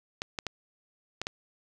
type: clicks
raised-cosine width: 0.2 ms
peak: -15 dBFS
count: 5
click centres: 0.219 / 0.388 / 0.467 / 1.216 / 1.269 s
effects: none